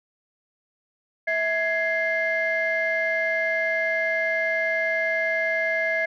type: tone cluster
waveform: sine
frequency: 650 / 1670 / 2095 Hz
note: E5 / G#6 / C7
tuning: -24 / +9 / +2 cents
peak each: -25 dBFS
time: 1.27-6.06 s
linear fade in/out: 10 ms
effects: tanh soft clip ceiling -14 dBFS